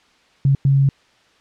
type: tone bursts at uneven times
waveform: sine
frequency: 137.5 Hz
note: C#3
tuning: 14 cents flat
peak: -11 dBFS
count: 2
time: 0.45-0.55 / 0.65-0.89 s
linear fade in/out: 2 ms
effects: white hiss -55 dBFS RMS until 1.4 s + low-pass 4000 Hz 12 dB/octave